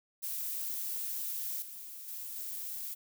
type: noise with level steps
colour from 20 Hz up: violet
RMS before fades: -37 / -46 / -42 / -40 dBFS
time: 0.22-2.95 s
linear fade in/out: 20 ms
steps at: 1.62 / 2.08 / 2.36 s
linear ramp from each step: 2 ms
effects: none